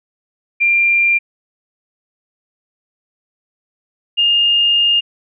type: tone pair in turn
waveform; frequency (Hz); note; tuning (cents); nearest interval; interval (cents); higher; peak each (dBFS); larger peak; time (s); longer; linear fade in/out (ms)
sine; 2384 / 2827; D7 / F7; +25 / +20; minor third; 295; second; -10; neither; 0.6-1.19 / 4.17-5.01; second; 20
effects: none